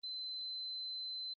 sine tone, 4060 Hz, B7, 47 cents sharp, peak -40 dBFS, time 0.03-1.34 s, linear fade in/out 10 ms, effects Opus 24 kbps

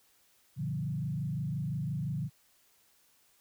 sine tone with frequency modulation, 146.83 Hz, D3, in tune, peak -31 dBFS, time 0.56-2.3 s, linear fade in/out 50 ms, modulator 25.8 Hz, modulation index 1.2, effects white hiss -67 dBFS RMS until 3.4 s

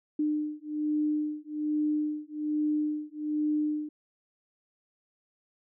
sine beating tone pair, 301.1 / 302.3 Hz, D4 / D#4, +43 / -50 cents, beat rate 1.2 Hz, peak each -30 dBFS, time 0.19-3.89 s, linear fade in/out 5 ms, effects none

